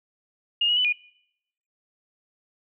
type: tone with pitch steps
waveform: sine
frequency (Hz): 2840 / 2902 / 2993 / 2445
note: F7 / F#7 / F#7 / D#7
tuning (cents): +28 / -34 / +19 / -31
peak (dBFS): -19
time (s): 0.61-0.926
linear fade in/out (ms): 5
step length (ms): 79
effects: noise-tail reverb RT60 0.8 s tail -24 dB re dry